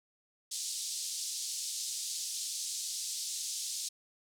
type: band-pass noise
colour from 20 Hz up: white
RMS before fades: -38 dBFS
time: 0.51-3.89 s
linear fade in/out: 10 ms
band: 4000 to 8600 Hz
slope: 24 dB/octave
effects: none